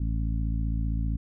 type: harmonic tone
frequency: 55.4 Hz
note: A1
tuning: 13 cents sharp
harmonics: 1 / 2 / 3 / 4 / 5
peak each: -26 / -32 / -36 / -38 / -40 dBFS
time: 0-1.17 s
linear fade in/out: 5 ms
effects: none